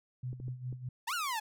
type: tone with tremolo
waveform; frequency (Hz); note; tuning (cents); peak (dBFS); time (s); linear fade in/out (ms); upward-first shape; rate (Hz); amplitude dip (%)
sine; 126; B2; +35; -34; 0.23-0.89; 5; sine; 4.9; 75
type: clicks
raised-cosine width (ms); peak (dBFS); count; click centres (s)
3; -34; 4; 0.33 / 0.401 / 0.482 / 0.727
type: exponential two-way sweep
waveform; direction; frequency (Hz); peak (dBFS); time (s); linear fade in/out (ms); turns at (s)
sawtooth; up then down; 837 to 1481 to 837; -29; 1.07-1.4; 10; 1.14
effects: none